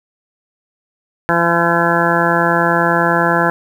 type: harmonic tone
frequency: 170 Hz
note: F3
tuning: 46 cents flat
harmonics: 1 / 2 / 3 / 4 / 5 / 6 / 8 / 9 / 10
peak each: -20 / -20 / -20 / -20 / -20 / -20 / -20 / -20 / -20 dBFS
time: 1.29-3.5 s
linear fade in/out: 0 ms
effects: 7-bit